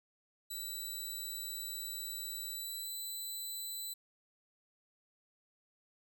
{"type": "tone with pitch glide", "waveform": "10% pulse", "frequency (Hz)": [3952, 3998], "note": ["B7", "B7"], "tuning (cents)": [0, 20], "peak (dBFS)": -33, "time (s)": [0.5, 3.94], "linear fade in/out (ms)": 10, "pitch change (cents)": 20, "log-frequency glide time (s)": [2.5, 2.9], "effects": []}